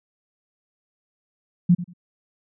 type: tone with echo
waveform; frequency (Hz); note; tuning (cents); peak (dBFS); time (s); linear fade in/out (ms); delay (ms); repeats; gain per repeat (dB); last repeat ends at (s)
sine; 176.1; F3; +15; -11; 1.69-1.75; 10; 93; 2; -15; 1.936
effects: none